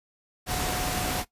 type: tone in noise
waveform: sine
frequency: 730 Hz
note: F#5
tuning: 24 cents flat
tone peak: -34 dBFS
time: 0.46-1.25 s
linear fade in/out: 50 ms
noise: pink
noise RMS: -29 dBFS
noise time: 0.46-1.25 s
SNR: -8 dB
effects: noise-tail reverb RT60 0.1 s tail -17 dB re dry + resampled to 32000 Hz